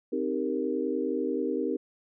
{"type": "chord", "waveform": "sine", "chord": "C minor seventh", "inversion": "none", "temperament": "equal with one note detuned", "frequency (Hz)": [261.6, 311.1, 395.2, 466.2], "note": ["C4", "Eb4", "G4", "Bb4"], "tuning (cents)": [0, 0, 14, 0], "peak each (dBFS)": -32, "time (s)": [0.12, 1.77], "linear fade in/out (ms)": 10, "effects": []}